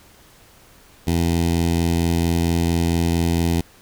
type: tone with notch filter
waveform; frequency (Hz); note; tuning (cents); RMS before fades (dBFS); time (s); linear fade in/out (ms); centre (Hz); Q
15% pulse; 84.4; E2; +41; -19; 1.07-3.61; 5; 1300; 0.89
effects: pink hiss -50 dBFS RMS until 3.81 s